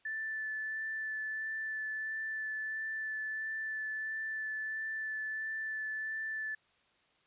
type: tone with vibrato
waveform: sine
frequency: 1754 Hz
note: A6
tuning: 6 cents flat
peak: -35 dBFS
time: 0.05-6.55 s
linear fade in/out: 5 ms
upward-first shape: sine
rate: 1.5 Hz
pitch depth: 11 cents each way
effects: white hiss -70 dBFS RMS until 7.26 s + resampled to 8000 Hz